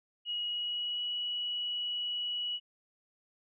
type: tone with pitch glide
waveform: sine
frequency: 2900 to 2930 Hz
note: F#7 to F#7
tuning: -35 to -18 cents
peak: -32 dBFS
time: 0.25-2.6 s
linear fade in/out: 50 ms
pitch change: +17 cents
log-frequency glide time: 0.46-1.12 s
effects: none